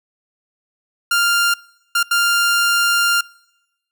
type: tone bursts at uneven times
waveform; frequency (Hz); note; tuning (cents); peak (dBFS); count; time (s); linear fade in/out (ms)
sawtooth; 1396.9; F6; 0; -10; 3; 1.11-1.54 / 1.95-2.03 / 2.11-3.21; 5
effects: noise-tail reverb RT60 1.0 s tail -25 dB re dry